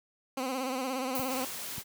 15% pulse tone with vibrato, 260 Hz, C4, 11 cents flat, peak -25 dBFS, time 0.37-1.45 s, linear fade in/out 5 ms, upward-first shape sine, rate 17 Hz, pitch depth 71 cents each way
violet noise with exponential decay, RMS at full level -33 dBFS, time 1.15-1.66 s, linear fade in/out 2 ms, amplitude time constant 110 ms
clicks, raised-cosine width 5 ms, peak -26 / -26 dBFS, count 2, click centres 1.195 / 1.781 s
white noise, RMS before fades -39 dBFS, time 1.27-1.84 s, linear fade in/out 50 ms
effects high-pass 100 Hz 12 dB/octave

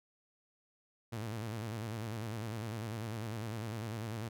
sawtooth tone with vibrato, 110.8 Hz, A2, 13 cents sharp, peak -34 dBFS, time 1.12-4.29 s, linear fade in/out 10 ms, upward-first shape square, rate 10 Hz, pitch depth 87 cents each way, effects none

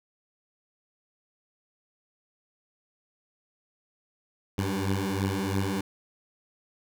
15% pulse beating tone pair, 95.7 / 98.7 Hz, G2 / G2, -41 / +12 cents, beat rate 3 Hz, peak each -23 dBFS, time 4.58-5.81 s, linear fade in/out 5 ms, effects none

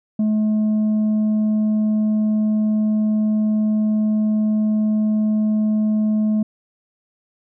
sine tone with tanh clipping, 214.4 Hz, A3, 45 cents flat, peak -16 dBFS, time 0.19-6.43 s, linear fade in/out 5 ms, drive 3 dB, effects none

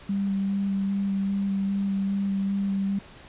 sine tone with vibrato, 196.8 Hz, G3, 7 cents sharp, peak -23 dBFS, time 0.09-2.99 s, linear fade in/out 5 ms, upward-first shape square, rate 2.5 Hz, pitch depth 10 cents each way, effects pink hiss -48 dBFS RMS until 3.28 s + resampled to 8000 Hz

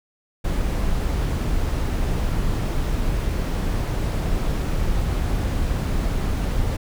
brown noise, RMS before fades -22 dBFS, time 0.44-6.77 s, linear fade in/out 10 ms, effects none

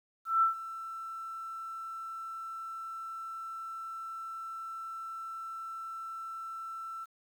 sine tone with ADSR envelope, 1334 Hz, E6, 20 cents sharp, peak -21 dBFS, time 0.25-7.06 s, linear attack 170 ms, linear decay 120 ms, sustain -17 dB, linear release 27 ms, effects 10-bit

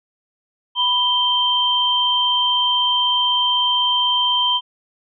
sine tone pair together, 987.8 / 3136 Hz, B5 / G7, 0 / 0 cents, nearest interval octave + minor sixth, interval 2000 cents, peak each -20 / -16 dBFS, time 0.75-4.61 s, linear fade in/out 50 ms, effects none

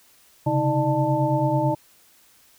sine tone cluster, 131.4 / 140.5 / 316.1 / 599 / 884 Hz, C3 / C#3 / D#4 / D5 / A5, +8 / +24 / +27 / +34 / +8 cents, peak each -25 dBFS, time 0.46-1.75 s, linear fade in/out 10 ms, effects white hiss -56 dBFS RMS until 2.58 s

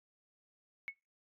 sine tone with exponential decay, 2200 Hz, C#7, 14 cents flat, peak -33 dBFS, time 0.88-0.96 s, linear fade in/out 0 ms, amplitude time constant 16 ms, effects noise-tail reverb RT60 0.3 s tail -26 dB re dry + MP3 96 kbps

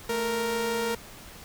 sawtooth tone pair together, 220 / 466.2 Hz, A3 / A#4, 0 / 0 cents, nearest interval octave + minor second, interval 1300 cents, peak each -30 / -23 dBFS, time 0.09-0.95 s, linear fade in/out 5 ms, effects pink hiss -46 dBFS RMS until 1.44 s

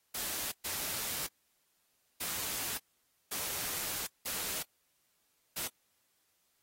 white noise bursts at uneven times, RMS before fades -37 dBFS, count 6, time 0.14-0.52 / 0.64-1.27 / 2.2-2.78 / 3.31-4.07 / 4.25-4.63 / 5.56-5.68 s, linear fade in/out 10 ms, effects white hiss -75 dBFS RMS until 6.62 s + AAC 48 kbps

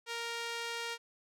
sawtooth tone with band-pass filter, 466.2 Hz, A#4, in tune, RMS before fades -39 dBFS, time 0.06-0.98 s, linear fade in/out 50 ms, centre 3200 Hz, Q 0.66, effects none

